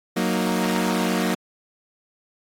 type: chord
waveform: sawtooth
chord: D# minor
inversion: first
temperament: equal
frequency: 185 / 233.1 / 311.1 Hz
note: F#3 / A#3 / D#4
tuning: 0 / 0 / 0 cents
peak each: -20 / -20 / -24 dBFS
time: 0.16-1.35 s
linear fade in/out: 10 ms
effects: AAC 48 kbps